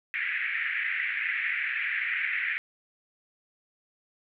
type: band-pass noise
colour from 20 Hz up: white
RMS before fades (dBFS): -30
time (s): 0.14-2.58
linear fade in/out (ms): 0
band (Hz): 1700 to 2300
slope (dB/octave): 48
effects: none